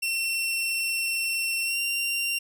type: tone with pitch glide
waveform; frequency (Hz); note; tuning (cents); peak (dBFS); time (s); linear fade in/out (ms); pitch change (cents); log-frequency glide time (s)
sawtooth; 2711 to 2766; E7 to F7; +48 to -17; -22; 0.02-2.39; 10; +35; 1.64-1.78
effects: none